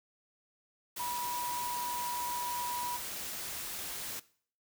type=tone in noise; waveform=sine; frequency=972 Hz; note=B5; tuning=28 cents flat; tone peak=-35 dBFS; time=0.99-2.97 s; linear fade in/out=10 ms; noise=white; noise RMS=-40 dBFS; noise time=0.96-4.2 s; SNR=+2 dB; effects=noise-tail reverb RT60 0.5 s tail -19 dB re dry